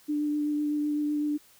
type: tone with vibrato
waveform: sine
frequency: 296.7 Hz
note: D4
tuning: 18 cents sharp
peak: -25 dBFS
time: 0.08-1.38 s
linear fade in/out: 20 ms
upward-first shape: sine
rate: 7.9 Hz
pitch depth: 12 cents each way
effects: white hiss -58 dBFS RMS until 1.59 s